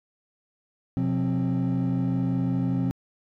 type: tone cluster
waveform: triangle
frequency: 126 / 178.6 / 264.6 Hz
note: B2 / F3 / C4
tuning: +35 / +39 / +20 cents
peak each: -24 dBFS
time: 0.97-2.91 s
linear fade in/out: 0 ms
effects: tanh soft clip ceiling -16 dBFS